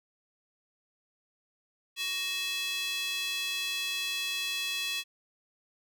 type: tone with high-pass filter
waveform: square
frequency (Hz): 372.5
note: F#4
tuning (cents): +12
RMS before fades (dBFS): -33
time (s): 1.96-5.04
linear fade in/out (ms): 50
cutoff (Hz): 3000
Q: 3.2
effects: none